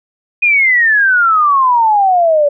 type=exponential sweep; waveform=sine; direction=down; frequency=2489 to 567 Hz; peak=-7 dBFS; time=0.42-2.49 s; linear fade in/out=10 ms; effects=none